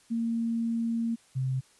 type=tone pair in turn; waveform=sine; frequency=230.2 / 130.85 Hz; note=A#3 / C3; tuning=-22 / 0 cents; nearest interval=minor seventh; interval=978 cents; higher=first; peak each=-26 dBFS; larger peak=neither; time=0.1-1.16 / 1.35-1.61 s; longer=first; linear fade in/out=20 ms; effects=white hiss -61 dBFS RMS until 1.79 s + resampled to 24000 Hz